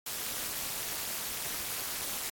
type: noise with amplitude modulation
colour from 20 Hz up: white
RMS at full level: -32 dBFS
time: 0.06-2.3 s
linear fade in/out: 5 ms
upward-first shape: sine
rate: 280 Hz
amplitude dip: 100%
effects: AAC 64 kbps